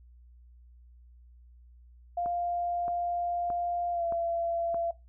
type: tone with pitch glide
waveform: sine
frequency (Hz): 698.5 to 678.2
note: F5 to E5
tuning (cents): 0 to +49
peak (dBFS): -28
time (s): 2.17-4.91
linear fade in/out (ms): 5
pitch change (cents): -51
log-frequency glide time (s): 3.92-4.04
type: click train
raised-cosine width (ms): 1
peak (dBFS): -27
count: 5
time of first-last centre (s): 2.26-4.744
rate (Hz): 1.61
effects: noise-tail reverb RT60 0.2 s tail -17 dB re dry + added 60 Hz sine -52 dBFS peak until 5.08 s